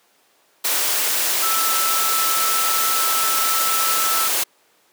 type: tone in noise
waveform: sine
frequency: 1318.5 Hz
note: E6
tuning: in tune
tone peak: -22 dBFS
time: 1.42-4.28 s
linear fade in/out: 10 ms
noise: white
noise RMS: -20 dBFS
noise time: 0.64-4.44 s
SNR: -5 dB
effects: pink hiss -58 dBFS RMS until 4.92 s + high-pass 400 Hz 12 dB/octave